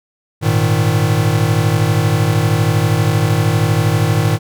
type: chord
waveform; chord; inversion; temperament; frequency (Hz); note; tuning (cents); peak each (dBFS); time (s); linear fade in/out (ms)
square; Ab suspended second; none; equal; 103.83 / 116.54 / 155.56; Ab2 / Bb2 / Eb3; 0 / 0 / 0; -17; 0.41-4.39; 50
effects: none